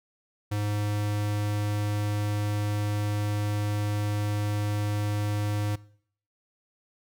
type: tone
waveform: square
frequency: 104 Hz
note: G#2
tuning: 3 cents sharp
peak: -27 dBFS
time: 0.51-5.76 s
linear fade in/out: 10 ms
effects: noise-tail reverb RT60 0.6 s tail -21 dB re dry